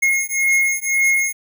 square beating tone pair, 2155 / 2156.9 Hz, C#7 / C#7, -49 / -48 cents, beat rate 1.9 Hz, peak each -19 dBFS, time 0.02-1.33 s, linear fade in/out 10 ms, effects none

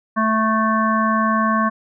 harmonic tone, 220 Hz, A3, in tune, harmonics 1 / 3 / 5 / 7 / 8, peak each -19 / -25 / -18 / -26 / -29 dBFS, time 0.16-1.7 s, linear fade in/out 20 ms, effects none

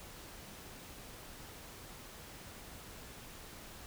silence, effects pink hiss -51 dBFS RMS until 3.86 s

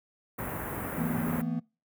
pink band-stop noise, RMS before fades -34 dBFS, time 0.38-1.42 s, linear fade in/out 10 ms, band 1900 to 12000 Hz, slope 24 dB/octave
triangle chord, E suspended fourth, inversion none, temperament equal with one note detuned, 164.81 / 225.4 / 246.9 Hz, E3 / A3 / B3, 0 / +42 / 0 cents, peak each -31 dBFS, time 0.97-1.6 s, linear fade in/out 10 ms
effects noise-tail reverb RT60 0.3 s tail -24 dB re dry + high-pass 80 Hz 12 dB/octave

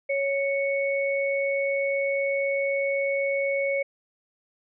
sine tone pair together, 554.4 / 2218 Hz, C#5 / C#7, 0 / 0 cents, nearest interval 2 octaves, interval 2400 cents, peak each -24 / -28 dBFS, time 0.09-3.83 s, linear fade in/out 10 ms, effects none

